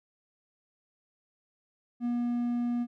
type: tone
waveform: triangle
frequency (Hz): 240.3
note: B3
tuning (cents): -47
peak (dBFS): -25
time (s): 2-2.87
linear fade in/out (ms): 50
effects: none